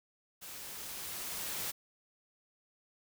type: noise with level ramp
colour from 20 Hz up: white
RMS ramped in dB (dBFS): -47 to -37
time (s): 0.41-1.72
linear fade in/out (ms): 20
effects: none